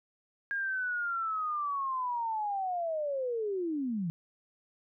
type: linear sweep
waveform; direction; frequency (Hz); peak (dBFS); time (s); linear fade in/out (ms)
sine; down; 1631 to 158; -30; 0.51-4.1; 0
effects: none